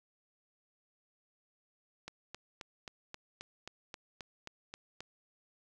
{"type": "click train", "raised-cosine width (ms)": 0.2, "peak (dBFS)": -26, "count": 12, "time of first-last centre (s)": [2.08, 5.006], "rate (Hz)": 3.76, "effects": []}